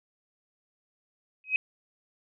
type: tone with exponential growth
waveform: sine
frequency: 2532 Hz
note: D#7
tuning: 30 cents sharp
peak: -17 dBFS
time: 1.44-1.56 s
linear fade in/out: 1 ms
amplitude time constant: 26 ms
effects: none